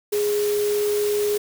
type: tone in noise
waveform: sine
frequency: 415.3 Hz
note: G#4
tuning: in tune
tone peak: -19 dBFS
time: 0.12-1.38 s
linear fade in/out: 10 ms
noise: white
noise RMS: -32 dBFS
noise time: 0.12-1.38 s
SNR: +10 dB
effects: none